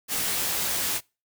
white noise with comb filter, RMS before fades -27 dBFS, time 0.08-1.01 s, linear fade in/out 50 ms, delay 18 ms, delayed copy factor +0.5, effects noise-tail reverb RT60 0.3 s tail -26 dB re dry

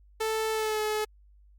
sawtooth tone with pitch glide, 440 to 427.7 Hz, A4 to A4, 0 to -49 cents, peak -23 dBFS, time 0.2-1.05 s, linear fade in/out 10 ms, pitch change -49 cents, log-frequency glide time 0.52-0.81 s, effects added 50 Hz sine -54 dBFS peak until 1.58 s + Opus 48 kbps

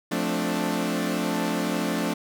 sawtooth chord, D minor seventh, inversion first, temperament equal with one note detuned, 176.54 / 220 / 261.6 / 293.7 Hz, F3 / A3 / C4 / D4, +19 / 0 / 0 / 0 cents, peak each -26 / -25 / -28 / -25 dBFS, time 0.11-2.14 s, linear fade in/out 10 ms, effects none

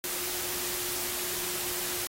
sine tone in noise, 357.4 Hz, F4, 40 cents sharp, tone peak -43 dBFS, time 0.04-2.07 s, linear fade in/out 0 ms, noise white, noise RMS -33 dBFS, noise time 0.04-2.07 s, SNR -13 dB, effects AAC 48 kbps

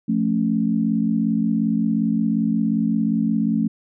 sine chord, F augmented, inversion none, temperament equal, 174.61 / 220 / 277.2 Hz, F3 / A3 / C#4, 0 / 0 / 0 cents, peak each -24 / -19 / -24 dBFS, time 0.08-3.68 s, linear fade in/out 10 ms, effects none

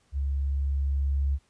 sine tone with level ramp, 69.3 Hz, C#2, in tune, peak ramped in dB -25 to -22 dBFS, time 0.12-1.39 s, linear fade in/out 50 ms, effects pink hiss -67 dBFS RMS until 1.49 s + resampled to 22050 Hz

